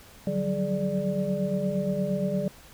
sine tone cluster, 149.8 / 183.5 / 192.1 / 420.3 / 588 Hz, D3 / F#3 / G3 / G#4 / D5, +35 / -14 / -35 / +21 / +2 cents, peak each -34 / -32 / -28 / -35 / -30 dBFS, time 0.27-2.48 s, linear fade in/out 2 ms, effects pink hiss -51 dBFS RMS until 2.73 s

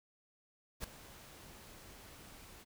pink noise with ADSR envelope, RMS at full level -40 dBFS, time 0.8-2.65 s, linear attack 41 ms, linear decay 4 ms, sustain -15 dB, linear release 36 ms, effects none

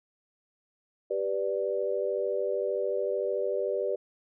sine chord, G major, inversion none, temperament equal, 392 / 493.9 / 587.3 Hz, G4 / B4 / D5, 0 / 0 / 0 cents, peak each -31 dBFS, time 1.1-3.96 s, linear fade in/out 10 ms, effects none

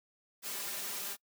white noise with comb filter, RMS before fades -39 dBFS, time 0.42-1.17 s, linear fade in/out 50 ms, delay 5 ms, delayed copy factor +0.6, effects noise-tail reverb RT60 0.1 s tail -24 dB re dry + high-pass 200 Hz 12 dB/octave

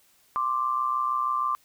sine tone pair together, 1048.4 / 1174.7 Hz, C6 / D6, +3 / 0 cents, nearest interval major second, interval 197 cents, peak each -28 / -25 dBFS, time 0.36-1.55 s, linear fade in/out 0 ms, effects white hiss -62 dBFS RMS until 1.64 s

